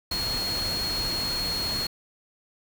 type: tone in noise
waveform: sine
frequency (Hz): 4302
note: C8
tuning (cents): +47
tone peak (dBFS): -27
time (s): 0.11-1.87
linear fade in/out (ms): 5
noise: pink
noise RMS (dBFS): -33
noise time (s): 0.11-1.87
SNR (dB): +3
effects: none